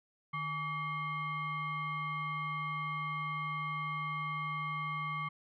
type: tone with frequency modulation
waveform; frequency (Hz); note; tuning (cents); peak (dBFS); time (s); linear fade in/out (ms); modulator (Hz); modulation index
sine; 1145; D6; -44; -34; 0.33-5.29; 10; 993; 1
effects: none